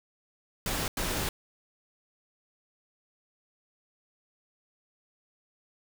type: noise bursts at uneven times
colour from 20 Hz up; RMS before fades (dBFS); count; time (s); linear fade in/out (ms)
pink; -31; 2; 0.66-0.88 / 0.97-1.29; 2
effects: none